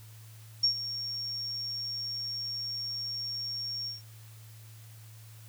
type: tone with ADSR envelope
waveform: sine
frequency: 5530 Hz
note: F8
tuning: 18 cents flat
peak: -20 dBFS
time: 0.63-4.02 s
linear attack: 9 ms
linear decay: 98 ms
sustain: -13 dB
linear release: 150 ms
effects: added 110 Hz sine -48 dBFS peak until 5.48 s + white hiss -57 dBFS RMS until 5.48 s